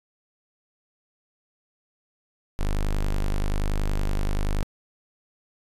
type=tone; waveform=square; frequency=25.28 Hz; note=G#0; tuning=46 cents flat; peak=-22 dBFS; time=2.59-4.63 s; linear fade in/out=0 ms; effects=resampled to 32000 Hz